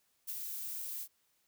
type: noise with ADSR envelope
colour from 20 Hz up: violet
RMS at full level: -38 dBFS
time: 0.27-1.08 s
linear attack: 22 ms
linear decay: 32 ms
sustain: -3 dB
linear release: 61 ms
effects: white hiss -75 dBFS RMS until 1.47 s